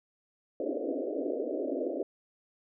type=band-pass noise; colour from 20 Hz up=pink; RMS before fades=-33 dBFS; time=0.6-2.03 s; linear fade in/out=2 ms; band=260 to 640 Hz; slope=96 dB/octave; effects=none